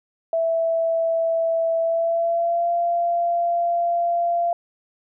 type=tone with pitch glide; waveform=sine; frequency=659.3 to 688.5 Hz; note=E5 to F5; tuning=0 to -25 cents; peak=-18 dBFS; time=0.33-4.53 s; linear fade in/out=2 ms; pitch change=+75 cents; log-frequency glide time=1.8-2.7 s; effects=none